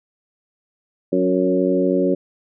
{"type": "harmonic tone with a mistuned harmonic", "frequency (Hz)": 92.5, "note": "F#2", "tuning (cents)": 0, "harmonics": [2, 3, 4, 5, 6], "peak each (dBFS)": [-23, -20, -20, -24, -22], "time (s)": [1.12, 2.15], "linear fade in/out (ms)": 10, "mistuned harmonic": 4, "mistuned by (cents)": -18, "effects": []}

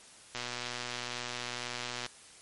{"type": "click train", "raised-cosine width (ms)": 0.2, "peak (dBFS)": -19, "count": 210, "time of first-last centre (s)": [0.35, 2.063], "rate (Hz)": 122, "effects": ["white hiss -54 dBFS RMS until 2.41 s", "MP3 48 kbps"]}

